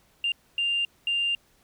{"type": "tone bursts at uneven times", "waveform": "sine", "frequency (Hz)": 2794, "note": "F7", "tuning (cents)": 0, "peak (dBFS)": -22, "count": 3, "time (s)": [[0.24, 0.32], [0.58, 0.85], [1.07, 1.35]], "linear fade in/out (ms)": 2, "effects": ["tanh soft clip ceiling -18 dBFS", "pink hiss -63 dBFS RMS until 1.63 s"]}